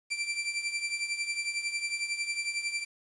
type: tone with tremolo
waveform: sawtooth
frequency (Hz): 2349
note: D7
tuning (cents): 0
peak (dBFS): -24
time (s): 0.1-2.85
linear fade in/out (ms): 20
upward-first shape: triangle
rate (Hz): 11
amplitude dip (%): 75
effects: resampled to 24000 Hz + 9-bit